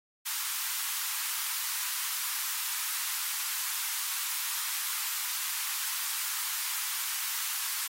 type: high-pass noise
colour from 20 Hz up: white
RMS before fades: -33 dBFS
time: 0.25-7.88 s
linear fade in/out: 20 ms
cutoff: 910 Hz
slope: 48 dB/octave
effects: AAC 48 kbps